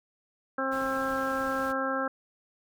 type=harmonic tone; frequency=266.5 Hz; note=C4; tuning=32 cents sharp; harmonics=1 / 2 / 3 / 4 / 5 / 6; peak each=-34 / -32 / -38 / -37 / -32 / -35 dBFS; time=0.58-2.08 s; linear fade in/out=5 ms
type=noise; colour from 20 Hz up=pink; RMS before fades=-46 dBFS; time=0.71-1.73 s; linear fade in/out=20 ms
effects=none